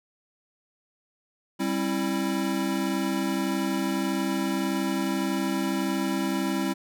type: chord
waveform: square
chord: C major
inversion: second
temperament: equal with one note detuned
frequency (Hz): 196 / 267.9 / 329.6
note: G3 / C4 / E4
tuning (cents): 0 / +41 / 0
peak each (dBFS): -30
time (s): 1.59-6.74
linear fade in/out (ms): 20
effects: none